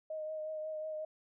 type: tone with vibrato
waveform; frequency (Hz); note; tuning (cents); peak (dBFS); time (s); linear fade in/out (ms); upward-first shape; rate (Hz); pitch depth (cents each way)
sine; 622.3; D#5; 0; -37; 0.1-1.05; 5; triangle; 5.5; 24
effects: none